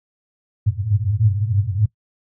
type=band-pass noise; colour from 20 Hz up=pink; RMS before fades=-19 dBFS; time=0.66-1.86 s; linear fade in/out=10 ms; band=100 to 110 Hz; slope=96 dB/octave; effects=noise-tail reverb RT60 0.1 s tail -20 dB re dry